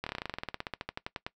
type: slowing click train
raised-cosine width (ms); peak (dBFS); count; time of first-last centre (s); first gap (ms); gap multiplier
0.3; -18; 23; 0.04-1.265; 25; 1.07
effects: noise-tail reverb RT60 0.1 s tail -20 dB re dry

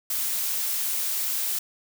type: noise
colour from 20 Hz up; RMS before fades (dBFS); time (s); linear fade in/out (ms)
blue; -27; 0.1-1.59; 5
effects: none

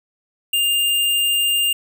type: tone with sample-and-hold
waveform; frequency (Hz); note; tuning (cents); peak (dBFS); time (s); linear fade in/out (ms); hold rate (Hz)
sine; 2806; F7; +8; -15; 0.53-1.73; 5; 11025
effects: none

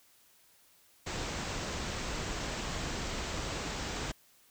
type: low-pass noise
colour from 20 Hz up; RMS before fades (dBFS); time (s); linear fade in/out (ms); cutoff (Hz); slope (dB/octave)
pink; -37; 1.06-4.12; 10; 8000; 96
effects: white hiss -64 dBFS RMS until 4.5 s

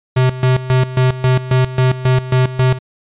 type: tone with tremolo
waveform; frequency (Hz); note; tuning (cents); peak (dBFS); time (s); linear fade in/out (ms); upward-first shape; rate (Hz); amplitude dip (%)
square; 128.5; C3; -31; -10; 0.16-2.79; 10; square; 3.7; 80
effects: resampled to 8000 Hz

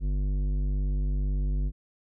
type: tone with tanh clipping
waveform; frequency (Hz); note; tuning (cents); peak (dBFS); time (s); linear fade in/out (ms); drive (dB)
triangle; 49; G1; 0; -26; 0-1.72; 50; 16
effects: none

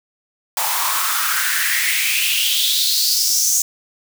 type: noise with high-pass filter sweep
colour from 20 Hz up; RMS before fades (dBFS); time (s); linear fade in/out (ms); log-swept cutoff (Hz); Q
white; -18; 0.57-3.62; 2; 830 to 6700; 5.1
effects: none

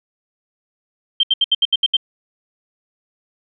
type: tone bursts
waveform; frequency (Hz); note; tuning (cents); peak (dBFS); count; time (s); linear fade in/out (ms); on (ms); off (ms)
sine; 3146; G7; +6; -11; 8; 1.2-1.968; 5; 33; 72
effects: none

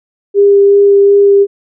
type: tone with vibrato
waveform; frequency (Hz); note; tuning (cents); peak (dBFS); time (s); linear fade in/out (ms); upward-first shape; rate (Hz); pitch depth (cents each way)
sine; 401.1; G4; +40; -3; 0.34-1.47; 50; sine; 2.7; 9
effects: none

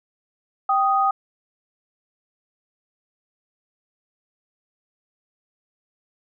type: tone pair together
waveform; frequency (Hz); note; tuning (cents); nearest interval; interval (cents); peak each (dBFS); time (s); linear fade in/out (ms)
sine; 781.9 / 1244.5; G5 / D#6; -5 / 0; minor sixth; 805; -19; 0.69-1.11; 5
effects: none

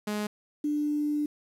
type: tone pair in turn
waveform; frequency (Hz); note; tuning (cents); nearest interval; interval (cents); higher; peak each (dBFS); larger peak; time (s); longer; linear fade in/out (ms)
sawtooth / sine; 209.5 / 296.3; G#3 / D4; +15 / +15; tritone; 600; second; -25; neither; 0.07-0.27 / 0.64-1.26; second; 5
effects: resampled to 32000 Hz + 9-bit

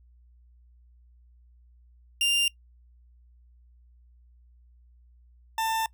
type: tone pair in turn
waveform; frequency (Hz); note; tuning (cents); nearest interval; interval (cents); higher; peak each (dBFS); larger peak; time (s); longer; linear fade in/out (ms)
40% pulse; 2794 / 892.9; F7 / A5; 0 / +25; octave + minor sixth; 1975; first; -20 / -24; first; 2.21-2.48 / 5.58-5.86; second; 2
effects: noise-tail reverb RT60 0.1 s tail -23 dB re dry + added 60 Hz sine -54 dBFS peak until 5.93 s

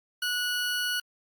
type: tone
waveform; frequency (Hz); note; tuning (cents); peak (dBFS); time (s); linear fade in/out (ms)
20% pulse; 1467; F#6; -15; -22; 0.22-1; 5
effects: Opus 32 kbps

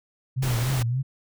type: tone with vibrato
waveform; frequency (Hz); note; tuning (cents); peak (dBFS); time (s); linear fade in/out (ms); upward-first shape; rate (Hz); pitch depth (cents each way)
sine; 124.5; B2; +14; -22; 0.36-1.03; 20; triangle; 3.5; 150
type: noise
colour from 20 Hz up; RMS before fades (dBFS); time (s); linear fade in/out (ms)
pink; -31; 0.42-0.83; 10
effects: none

